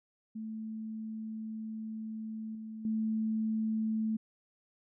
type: tone with level steps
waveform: sine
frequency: 219.6 Hz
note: A3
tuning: 3 cents flat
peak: -37 / -40 / -29 dBFS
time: 0.35-4.17 s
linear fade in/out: 10 ms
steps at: 2.55 / 2.85 s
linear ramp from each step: 2 ms
effects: none